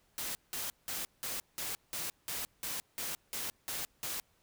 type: noise bursts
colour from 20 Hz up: white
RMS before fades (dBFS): -38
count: 12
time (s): 0.18-4.2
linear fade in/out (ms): 0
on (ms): 170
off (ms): 180
effects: pink hiss -71 dBFS RMS until 4.42 s